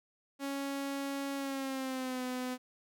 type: tone with pitch glide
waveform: sawtooth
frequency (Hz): 277.2 to 252.7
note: C#4 to B3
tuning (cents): 0 to +40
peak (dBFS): -31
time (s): 0.39-2.58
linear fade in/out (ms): 50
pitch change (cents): -160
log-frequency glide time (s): 1.36-2.23
effects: none